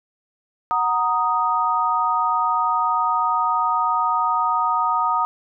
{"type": "chord", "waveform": "sine", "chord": "D# minor", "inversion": "first", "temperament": "equal", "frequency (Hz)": [740, 932.3, 1244.5], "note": ["F#5", "A#5", "D#6"], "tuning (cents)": [0, 0, 0], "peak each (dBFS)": [-26, -21, -20], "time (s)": [0.71, 5.25], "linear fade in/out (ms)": 0, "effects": []}